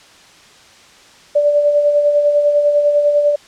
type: tone with tremolo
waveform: sine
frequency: 585 Hz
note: D5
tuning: 7 cents flat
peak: -8 dBFS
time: 1.35-3.36 s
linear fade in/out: 10 ms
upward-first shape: sine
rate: 10 Hz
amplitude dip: 45%
effects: white hiss -44 dBFS RMS until 3.47 s + low-pass 6000 Hz 12 dB/octave